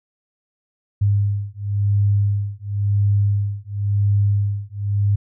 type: beating tone pair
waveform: sine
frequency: 101 / 101.95 Hz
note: G#2 / G#2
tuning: -48 / -32 cents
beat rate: 0.95 Hz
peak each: -19 dBFS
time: 1.01-5.16 s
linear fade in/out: 10 ms
effects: none